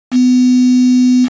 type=tone with quantisation; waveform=sine; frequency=251 Hz; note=B3; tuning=28 cents sharp; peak=-6 dBFS; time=0.11-1.29 s; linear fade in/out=50 ms; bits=4; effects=resampled to 16000 Hz